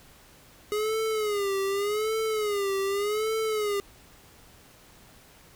square tone with vibrato, 415.3 Hz, G#4, in tune, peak -26 dBFS, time 0.72-3.8 s, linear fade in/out 0 ms, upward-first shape sine, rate 0.85 Hz, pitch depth 110 cents each way, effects pink hiss -54 dBFS RMS until 5.55 s

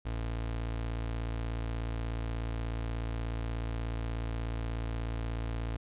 30% pulse tone, 56.6 Hz, A1, 50 cents sharp, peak -30 dBFS, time 0.05-5.77 s, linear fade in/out 10 ms, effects resampled to 8000 Hz

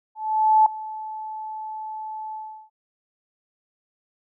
sine tone with ADSR envelope, 868 Hz, A5, 24 cents flat, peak -11 dBFS, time 0.15-2.7 s, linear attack 510 ms, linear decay 3 ms, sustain -19 dB, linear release 360 ms, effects none

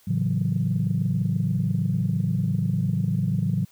sine chord, F# minor seventh, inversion first, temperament equal, 110 / 138.59 / 164.81 / 185 Hz, A2 / C#3 / E3 / F#3, 0 / 0 / 0 / 0 cents, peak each -26 dBFS, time 0.07-3.65 s, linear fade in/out 10 ms, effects tanh soft clip ceiling -12 dBFS + white hiss -58 dBFS RMS until 3.71 s

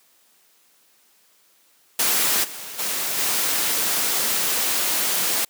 white noise with level steps, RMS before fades -20 / -35 / -25 / -22 dBFS, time 1.99-5.45 s, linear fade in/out 5 ms, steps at 2.43 / 2.78 / 3.17 s, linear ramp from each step 20 ms, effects white hiss -59 dBFS RMS until 5.49 s + high-pass 200 Hz 12 dB/octave

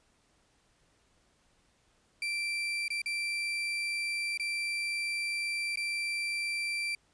35% pulse tone with dropouts, 2349 Hz, D7, in tune, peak -29 dBFS, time 2.22-6.95 s, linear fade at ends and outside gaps 2 ms, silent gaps 2.881-2.903 / 3.018-3.059 / 4.375-4.397 / 5.758-5.772 s, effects pink hiss -69 dBFS RMS until 7.13 s + resampled to 22050 Hz

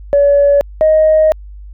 sine tone pair in turn, 569 / 625 Hz, C#5 / D#5, +45 / +8 cents, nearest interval major second, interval 163 cents, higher second, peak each -5 dBFS, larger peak neither, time 0.13-0.61 / 0.81-1.32 s, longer second, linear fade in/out 0 ms, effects tanh soft clip ceiling -2 dBFS + added 50 Hz sine -29 dBFS peak until 1.73 s

